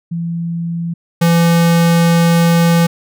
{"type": "tone pair in turn", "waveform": ["sine", "square"], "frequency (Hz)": [168.8, 168.8], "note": ["E3", "E3"], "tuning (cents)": [41, 41], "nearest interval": "unison", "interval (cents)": 0, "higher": "neither", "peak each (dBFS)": [-17, -9], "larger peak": "second", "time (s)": [[0.11, 0.94], [1.21, 2.87]], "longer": "second", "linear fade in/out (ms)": 10, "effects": []}